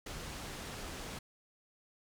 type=low-pass noise; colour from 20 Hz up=pink; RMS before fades=-44 dBFS; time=0.06-1.19 s; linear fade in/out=5 ms; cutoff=9100 Hz; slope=12 dB/octave; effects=none